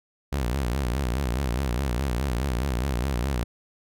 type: tone with vibrato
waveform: sawtooth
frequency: 64 Hz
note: C2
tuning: 38 cents flat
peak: -20 dBFS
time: 0.32-3.44 s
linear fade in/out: 10 ms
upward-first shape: sine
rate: 4.8 Hz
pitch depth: 180 cents each way
effects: none